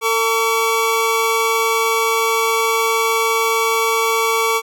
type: tone pair together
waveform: 25% pulse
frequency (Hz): 450.8 / 1136.7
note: A4 / C#6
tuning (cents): +42 / +43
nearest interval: octave + major third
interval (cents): 1601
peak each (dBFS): -14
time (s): 0.01-4.62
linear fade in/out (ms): 50
effects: none